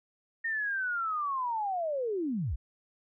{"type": "linear sweep", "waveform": "sine", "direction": "down", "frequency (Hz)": [1848, 44], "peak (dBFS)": -29, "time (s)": [0.44, 2.56], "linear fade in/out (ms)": 10, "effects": []}